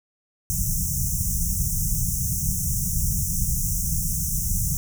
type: band-stop noise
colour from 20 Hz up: pink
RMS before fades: -24 dBFS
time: 0.5-4.77 s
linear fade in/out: 0 ms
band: 190 to 5700 Hz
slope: 96 dB/octave
effects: none